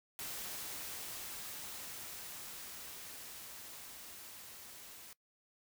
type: noise with level ramp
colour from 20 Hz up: white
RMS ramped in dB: -43 to -53 dBFS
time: 0.19-5.13 s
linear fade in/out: 0 ms
effects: noise-tail reverb RT60 0.1 s tail -21 dB re dry